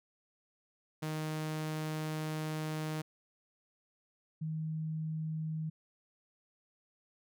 sawtooth / sine tone pair in turn, 155.56 / 157.73 Hz, D#3 / D#3, 0 / +24 cents, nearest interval unison, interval 24 cents, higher second, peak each -31 / -34 dBFS, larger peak first, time 1.02-3.02 / 4.41-5.7 s, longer first, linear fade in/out 10 ms, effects none

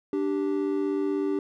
triangle tone pair together, 293.7 / 389.9 Hz, D4 / G4, 0 / -9 cents, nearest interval perfect fourth, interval 491 cents, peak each -25 dBFS, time 0.13-1.39 s, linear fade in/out 2 ms, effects none

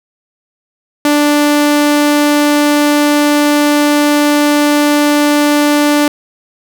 sawtooth tone, 293.7 Hz, D4, in tune, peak -4 dBFS, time 1.05-6.08 s, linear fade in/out 2 ms, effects none

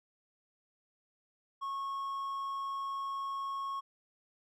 triangle tone, 1096 Hz, C#6, 20 cents flat, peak -33 dBFS, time 1.61-3.81 s, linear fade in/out 20 ms, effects none

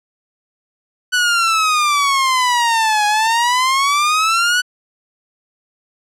sawtooth exponential two-way sweep, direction down then up, 1494 to 829 to 1494 Hz, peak -9 dBFS, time 1.12-4.62 s, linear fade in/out 20 ms, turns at 3.06 s, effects low-pass 9000 Hz 12 dB/octave

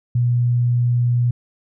sine tone, 121.3 Hz, B2, 31 cents flat, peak -14 dBFS, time 0.15-1.31 s, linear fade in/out 5 ms, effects none

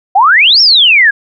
sine exponential two-way sweep, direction up then down, 725 to 5588 to 1603 Hz, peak -3 dBFS, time 0.15-1.11 s, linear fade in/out 10 ms, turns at 0.61 s, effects none

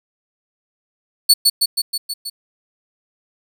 sawtooth tone with echo, 4437 Hz, C#8, 1 cent sharp, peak -4 dBFS, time 1.29-1.34 s, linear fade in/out 10 ms, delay 160 ms, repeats 6, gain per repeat -3 dB, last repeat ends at 2.3 s, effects none

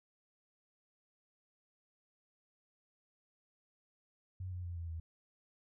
sine tone with pitch steps, 92.5 / 89.66 / 86.91 / 84.24 / 81.65 Hz, F#2 / F2 / F2 / E2 / E2, 0 / +46 / -8 / +38 / -16 cents, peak -39 dBFS, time 4.4-5 s, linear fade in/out 5 ms, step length 120 ms, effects none

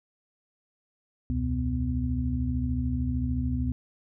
sine tone cluster, 69.1 / 82.5 / 124.2 / 250.4 Hz, C#2 / E2 / B2 / B3, -5 / +2 / +10 / +24 cents, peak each -29 / -35 / -31 / -30 dBFS, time 1.3-3.72 s, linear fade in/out 0 ms, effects none

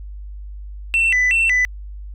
sine tone with vibrato, 2317 Hz, D7, 24 cents flat, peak -11 dBFS, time 0.94-1.65 s, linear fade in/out 0 ms, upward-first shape square, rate 2.7 Hz, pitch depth 260 cents each way, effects tanh soft clip ceiling -12 dBFS + added 50 Hz sine -30 dBFS peak until 2.14 s

